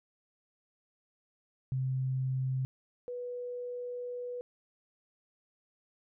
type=tone pair in turn; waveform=sine; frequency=130.8 / 490.6 Hz; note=C3 / B4; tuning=0 / -12 cents; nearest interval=octave + major seventh; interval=2288 cents; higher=second; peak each=-29 / -36 dBFS; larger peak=first; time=1.72-2.65 / 3.08-4.41 s; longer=second; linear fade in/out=0 ms; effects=none